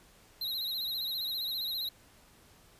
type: tone with vibrato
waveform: square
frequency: 3966 Hz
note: B7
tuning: 7 cents sharp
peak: -33 dBFS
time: 0.41-1.89 s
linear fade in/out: 5 ms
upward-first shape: sine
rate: 15 Hz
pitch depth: 90 cents each way
effects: pink hiss -60 dBFS RMS until 2.79 s + resampled to 32000 Hz